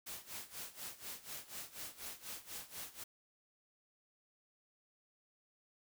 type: noise with tremolo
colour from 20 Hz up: white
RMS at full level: -45 dBFS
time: 0.06-3.04 s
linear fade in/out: 10 ms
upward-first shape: sine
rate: 4.1 Hz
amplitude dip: 85%
effects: none